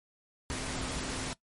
sine tone in noise, 258.8 Hz, C4, 19 cents flat, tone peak -43 dBFS, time 0.5-1.33 s, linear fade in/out 0 ms, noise pink, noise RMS -36 dBFS, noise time 0.5-1.33 s, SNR -10 dB, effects noise-tail reverb RT60 0.1 s tail -19 dB re dry + MP3 48 kbps

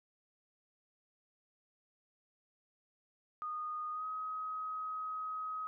sine tone with pitch glide, 1232 to 1265.2 Hz, D#6 to D#6, -17 to +29 cents, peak -37 dBFS, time 3.42-5.67 s, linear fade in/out 0 ms, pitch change +46 cents, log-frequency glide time 3.92-4.05 s, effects none

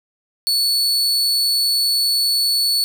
40% pulse tone, 4435 Hz, C#8, in tune, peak -14 dBFS, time 0.47-2.84 s, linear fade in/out 0 ms, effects none

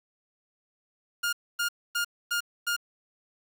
sawtooth tone bursts, 1415 Hz, F6, 22 cents sharp, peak -22 dBFS, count 5, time 1.23-2.765 s, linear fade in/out 10 ms, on 99 ms, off 260 ms, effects 9-bit

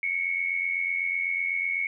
sine tone pair together, 2193 / 2281 Hz, C#7 / C#7, -19 / +49 cents, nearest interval minor second, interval 68 cents, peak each -26 / -31 dBFS, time 0.03-1.87 s, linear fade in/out 2 ms, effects none

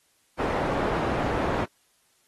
white low-pass noise, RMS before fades -27 dBFS, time 0.38-1.66 s, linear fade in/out 20 ms, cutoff 840 Hz, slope 12 dB/octave, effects white hiss -66 dBFS RMS until 2.27 s + AAC 32 kbps

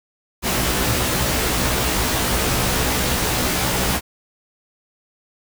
pink noise with comb filter, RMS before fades -20 dBFS, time 0.42-4.01 s, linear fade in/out 50 ms, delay 16 ms, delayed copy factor +1, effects none

